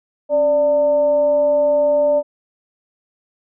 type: tone with frequency modulation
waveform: sine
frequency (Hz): 587.3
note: D5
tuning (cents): 0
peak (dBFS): -12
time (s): 0.29-2.23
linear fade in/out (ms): 50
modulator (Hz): 313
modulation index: 0.3
effects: none